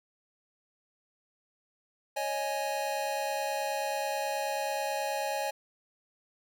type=chord; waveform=square; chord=C# suspended second; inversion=none; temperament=just; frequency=554.4 / 623.7 / 831.5 Hz; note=C#5 / D#5 / G#5; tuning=0 / +4 / +2 cents; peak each=-36 / -37 / -34 dBFS; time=2.16-5.51 s; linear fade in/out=10 ms; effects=none